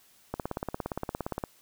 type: click train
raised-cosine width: 1 ms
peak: -17 dBFS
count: 20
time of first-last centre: 0.34-1.438 s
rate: 17.3 Hz
effects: white hiss -61 dBFS RMS until 1.61 s